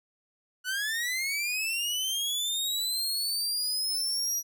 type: linear sweep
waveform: sawtooth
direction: up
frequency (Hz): 1464 to 5800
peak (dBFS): -25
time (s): 0.64-4.43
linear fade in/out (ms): 50
effects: none